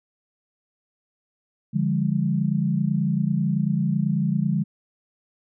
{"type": "chord", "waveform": "sine", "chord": "D diminished", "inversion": "none", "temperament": "equal with one note detuned", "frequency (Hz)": [146.83, 174.61, 205], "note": ["D3", "F3", "Ab3"], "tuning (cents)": [0, 0, -22], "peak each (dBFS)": -24, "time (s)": [1.73, 4.64], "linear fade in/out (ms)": 20, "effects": []}